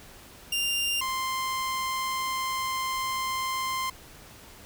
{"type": "tone pair in turn", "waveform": "sawtooth", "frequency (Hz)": [2794, 1046.6], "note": ["F7", "C6"], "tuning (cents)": [0, 0], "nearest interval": "octave + perfect fourth", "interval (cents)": 1700, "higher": "first", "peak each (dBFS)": [-22, -24], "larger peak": "first", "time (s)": [[0.52, 1.01], [1.01, 3.9]], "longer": "second", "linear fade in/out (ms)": 5, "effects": ["pink hiss -49 dBFS RMS until 4.65 s"]}